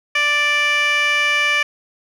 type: tone with band-pass filter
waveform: 15% pulse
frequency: 587.3 Hz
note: D5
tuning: in tune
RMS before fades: -17 dBFS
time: 0.15-1.63 s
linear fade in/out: 5 ms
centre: 2500 Hz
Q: 2.3
effects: none